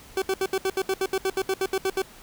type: tone bursts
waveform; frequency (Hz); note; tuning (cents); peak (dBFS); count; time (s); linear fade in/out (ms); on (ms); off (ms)
40% pulse; 382.4; G4; -43; -21; 16; 0.17-2.019; 2; 49; 71
effects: pink hiss -48 dBFS RMS until 2.22 s